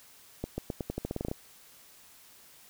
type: accelerating click train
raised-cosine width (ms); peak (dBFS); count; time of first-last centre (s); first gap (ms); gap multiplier
2; -19; 13; 0.44-1.314; 140; 0.87
effects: white hiss -56 dBFS RMS until 2.69 s